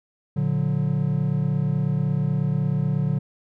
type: chord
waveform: triangle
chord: Bb augmented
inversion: none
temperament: just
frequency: 116.54 / 145.68 / 182.1 Hz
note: Bb2 / D3 / F#3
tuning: 0 / -14 / -27 cents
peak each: -26 / -20 / -24 dBFS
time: 0.36-3.19 s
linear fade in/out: 10 ms
effects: none